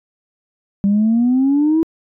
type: exponential sweep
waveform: sine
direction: up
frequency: 196 to 329.6 Hz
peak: -10 dBFS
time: 0.84-1.83 s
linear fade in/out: 0 ms
effects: tanh soft clip ceiling -8 dBFS